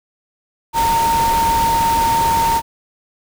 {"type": "tone in noise", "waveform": "sine", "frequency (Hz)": 917, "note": "A#5", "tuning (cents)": -29, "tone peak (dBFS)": -13, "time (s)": [0.73, 2.62], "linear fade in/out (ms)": 50, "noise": "pink", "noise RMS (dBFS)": -23, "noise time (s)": [0.73, 2.62], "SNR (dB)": 7, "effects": []}